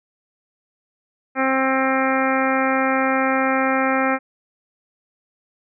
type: harmonic tone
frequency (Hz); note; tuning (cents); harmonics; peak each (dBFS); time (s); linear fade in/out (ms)
264.9; C4; +22; 1 / 2 / 3 / 4 / 5 / 6 / 7 / 8 / 9; -22 / -23 / -24 / -29 / -24 / -28 / -28 / -29 / -30; 1.35-4.19; 50
effects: none